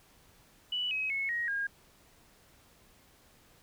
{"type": "tone with pitch steps", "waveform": "sine", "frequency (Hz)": [2960, 2547, 2192, 1886.3, 1623.3], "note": ["F#7", "D#7", "C#7", "A#6", "G#6"], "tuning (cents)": [0, 40, -20, 20, -40], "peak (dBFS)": -30, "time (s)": [0.72, 1.67], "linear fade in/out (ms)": 5, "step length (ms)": 190, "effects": ["pink hiss -62 dBFS RMS until 3.62 s"]}